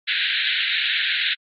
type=band-pass noise; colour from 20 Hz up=white; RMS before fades=-22 dBFS; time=0.07-1.35 s; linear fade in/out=20 ms; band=1500 to 4000 Hz; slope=96 dB/octave; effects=MP3 32 kbps